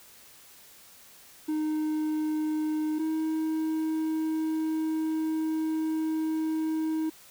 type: tone pair in turn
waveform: triangle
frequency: 308.7 / 316.3 Hz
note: D#4 / D#4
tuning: -14 / +29 cents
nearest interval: unison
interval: 43 cents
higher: second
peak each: -24 dBFS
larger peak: neither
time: 1.48-2.99 / 2.99-7.1 s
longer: second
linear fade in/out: 10 ms
effects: white hiss -53 dBFS RMS until 7.3 s

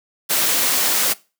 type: noise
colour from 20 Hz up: white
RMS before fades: -18 dBFS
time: 0.29-1.14 s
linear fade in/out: 20 ms
effects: noise-tail reverb RT60 0.3 s tail -21 dB re dry + high-pass 200 Hz 12 dB/octave

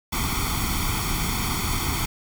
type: noise with comb filter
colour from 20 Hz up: pink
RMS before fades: -25 dBFS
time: 0.12-2.06 s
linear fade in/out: 10 ms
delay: 0.89 ms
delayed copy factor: +0.95
effects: none

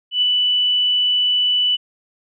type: tone with ADSR envelope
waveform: sine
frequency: 2975 Hz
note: F#7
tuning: 9 cents sharp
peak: -12 dBFS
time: 0.11-1.77 s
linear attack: 110 ms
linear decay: 8 ms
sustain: -2 dB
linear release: 24 ms
effects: none

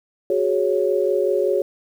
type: chord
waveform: sine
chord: F# suspended second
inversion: none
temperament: equal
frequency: 370 / 415.3 / 554.4 Hz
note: F#4 / G#4 / C#5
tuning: 0 / 0 / 0 cents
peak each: -21 dBFS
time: 0.3-1.62 s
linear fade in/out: 2 ms
effects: 8-bit

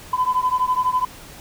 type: beating tone pair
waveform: sine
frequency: 1005 / 1017 Hz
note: B5 / C6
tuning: +30 / -50 cents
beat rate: 12 Hz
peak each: -19 / -20 dBFS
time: 0.13-1.05 s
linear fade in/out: 5 ms
effects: tanh soft clip ceiling -10 dBFS + pink hiss -41 dBFS RMS until 1.4 s

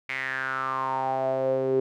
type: tone with band-pass filter sweep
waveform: sawtooth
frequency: 132.4 Hz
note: C3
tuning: 21 cents sharp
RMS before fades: -27 dBFS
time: 0.09-1.8 s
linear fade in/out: 5 ms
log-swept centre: 2200 to 390 Hz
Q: 7.1
effects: none

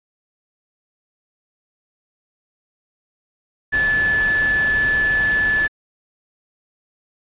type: tone in noise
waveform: sine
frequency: 1732 Hz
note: A6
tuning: 28 cents flat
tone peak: -15 dBFS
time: 3.72-5.68 s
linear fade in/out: 20 ms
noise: pink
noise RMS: -29 dBFS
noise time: 3.72-5.68 s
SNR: +11 dB
effects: resampled to 8000 Hz

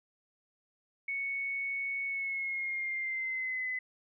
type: tone with pitch glide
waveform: sine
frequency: 2217 to 2021 Hz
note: C#7 to B6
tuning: 0 to +39 cents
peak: -32 dBFS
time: 1.08-3.79 s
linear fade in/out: 5 ms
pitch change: -161 cents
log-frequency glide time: 2.06-3.67 s
effects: none

